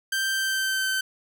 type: tone with pitch glide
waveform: sawtooth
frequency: 1568 to 1541.1 Hz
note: G6 to G6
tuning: 0 to -30 cents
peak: -20 dBFS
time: 0.12-1.01 s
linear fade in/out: 5 ms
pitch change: -30 cents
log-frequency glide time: 0.3-0.88 s
effects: none